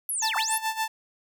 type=linear two-way sweep; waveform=sine; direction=down then up; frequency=11760 to 706 to 11760 Hz; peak=-26 dBFS; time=0.09-0.58 s; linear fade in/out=2 ms; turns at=0.36 s
type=tone with tremolo; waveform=sawtooth; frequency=883 Hz; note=A5; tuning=6 cents sharp; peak=-20 dBFS; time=0.22-0.88 s; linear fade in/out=5 ms; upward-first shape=sine; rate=7.1 Hz; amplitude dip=80%
effects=none